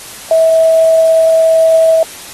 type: tone with quantisation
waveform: sine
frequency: 649 Hz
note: E5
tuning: 27 cents flat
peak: -5 dBFS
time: 0.31-2.03 s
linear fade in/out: 2 ms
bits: 5
effects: white hiss -30 dBFS RMS until 2.33 s + AAC 32 kbps